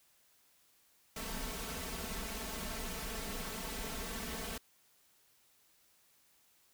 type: noise with comb filter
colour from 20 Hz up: pink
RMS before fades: -41 dBFS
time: 1.16-4.58 s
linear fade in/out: 5 ms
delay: 4.5 ms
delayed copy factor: +1
effects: white hiss -69 dBFS RMS until 6.73 s